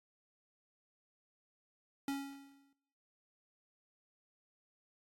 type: tone with exponential decay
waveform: square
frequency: 277.2 Hz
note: C#4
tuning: in tune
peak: -34 dBFS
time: 2.08-2.73 s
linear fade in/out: 2 ms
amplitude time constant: 140 ms
effects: noise-tail reverb RT60 1.0 s tail -25 dB re dry + AAC 64 kbps